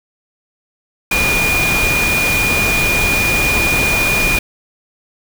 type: tone in noise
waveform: sine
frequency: 2435 Hz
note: D#7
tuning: 38 cents flat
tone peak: -14 dBFS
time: 1.11-4.39 s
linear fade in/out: 5 ms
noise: pink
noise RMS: -18 dBFS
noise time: 1.11-4.39 s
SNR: +1 dB
effects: none